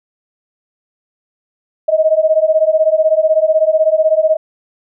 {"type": "beating tone pair", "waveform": "sine", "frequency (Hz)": [622.3, 638.3], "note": ["D#5", "D#5"], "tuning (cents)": [0, 44], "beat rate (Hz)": 16, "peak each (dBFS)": -12, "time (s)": [1.88, 4.37], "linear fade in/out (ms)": 10, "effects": []}